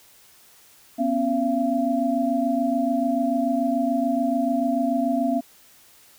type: tone cluster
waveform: sine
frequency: 245.8 / 272.7 / 679 Hz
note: B3 / C#4 / F5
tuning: -8 / -28 / -49 cents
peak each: -24 dBFS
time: 0.98-5.41 s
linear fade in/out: 20 ms
effects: white hiss -53 dBFS RMS until 6.18 s